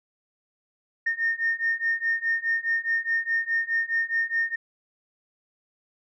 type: beating tone pair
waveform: sine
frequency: 1827 / 1831.8 Hz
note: A#6 / A#6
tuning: -35 / -31 cents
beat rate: 4.8 Hz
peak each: -26 / -25 dBFS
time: 1.06-4.56 s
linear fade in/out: 10 ms
effects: tanh soft clip ceiling -15 dBFS